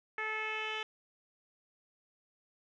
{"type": "tone with low-pass filter sweep", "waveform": "10% pulse", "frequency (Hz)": 434.3, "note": "A4", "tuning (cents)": -23, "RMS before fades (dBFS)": -37, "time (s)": [0.18, 0.83], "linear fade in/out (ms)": 2, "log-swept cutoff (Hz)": [2000, 3300], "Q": 3.4, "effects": []}